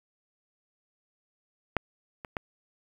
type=clicks; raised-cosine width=0.5 ms; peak=-9 / -24 / -16 dBFS; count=3; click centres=1.767 / 2.248 / 2.368 s; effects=8-bit